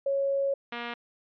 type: tone pair in turn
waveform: sine / 5% pulse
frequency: 552 / 237.6 Hz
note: C#5 / A#3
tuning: -7 / +33 cents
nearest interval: octave + minor third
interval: 1460 cents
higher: first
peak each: -24 / -22 dBFS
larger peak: second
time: 0.06-0.54 / 0.72-0.94 s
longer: first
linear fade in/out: 5 ms
effects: resampled to 11025 Hz